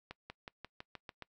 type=accelerating click train; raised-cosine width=0.3 ms; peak=-28 dBFS; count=8; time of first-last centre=0.11-1.223 s; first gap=190 ms; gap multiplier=0.94; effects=noise-tail reverb RT60 0.1 s tail -23 dB re dry